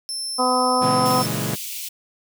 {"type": "tone", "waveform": "30% pulse", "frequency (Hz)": 5330, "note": "E8", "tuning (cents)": 18, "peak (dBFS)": -22, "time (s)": [0.09, 1.26], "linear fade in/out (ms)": 0}
{"type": "harmonic tone", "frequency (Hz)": 252.7, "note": "B3", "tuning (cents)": 40, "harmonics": [1, 2, 3, 4, 5], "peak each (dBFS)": [-25, -23, -23, -22, -23], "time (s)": [0.38, 1.23], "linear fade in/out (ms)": 20}
{"type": "chord", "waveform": "sawtooth", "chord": "A# half-diminished seventh", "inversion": "none", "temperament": "equal", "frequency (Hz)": [116.54, 138.59, 164.81, 207.7], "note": ["A#2", "C#3", "E3", "G#3"], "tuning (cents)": [0, 0, 0, 0], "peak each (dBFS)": -25, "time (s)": [0.81, 1.56], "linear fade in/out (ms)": 20}
{"type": "high-pass noise", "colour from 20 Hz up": "white", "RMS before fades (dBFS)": -31, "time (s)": [1.05, 1.89], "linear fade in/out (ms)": 10, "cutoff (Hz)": 2300, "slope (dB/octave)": 48}
{"effects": []}